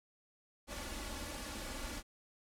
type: noise with comb filter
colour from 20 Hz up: pink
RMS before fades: -43 dBFS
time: 0.67-2.03 s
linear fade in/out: 50 ms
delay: 3.5 ms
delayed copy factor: +0.7
effects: low-pass 11000 Hz 12 dB/octave